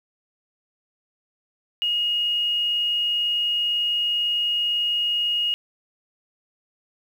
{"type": "tone with quantisation", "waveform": "sine", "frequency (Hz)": 2871, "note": "F7", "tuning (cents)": 47, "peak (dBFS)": -20, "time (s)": [1.82, 5.54], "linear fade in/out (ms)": 0, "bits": 8, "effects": []}